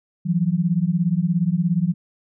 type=beating tone pair; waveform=sine; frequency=164.81 / 181.81 Hz; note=E3 / F#3; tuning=0 / -30 cents; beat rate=17 Hz; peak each=-20 dBFS; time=0.25-1.94 s; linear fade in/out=20 ms; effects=none